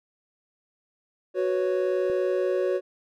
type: chord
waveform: triangle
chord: F# suspended fourth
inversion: none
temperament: equal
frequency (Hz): 370 / 493.9 / 554.4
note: F#4 / B4 / C#5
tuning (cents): 0 / 0 / 0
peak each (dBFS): -23 / -28 / -25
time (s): 1.34-2.81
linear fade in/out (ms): 50
type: click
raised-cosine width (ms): 2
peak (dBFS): -27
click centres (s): 2.099
effects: none